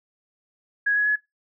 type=tone with pitch steps; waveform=sine; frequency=1661.2 / 1678.6 / 1696.1 Hz; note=G#6 / G#6 / G#6; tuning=0 / +18 / +36 cents; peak=-18 dBFS; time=0.86-1.16 s; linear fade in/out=10 ms; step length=100 ms; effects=noise-tail reverb RT60 0.2 s tail -23 dB re dry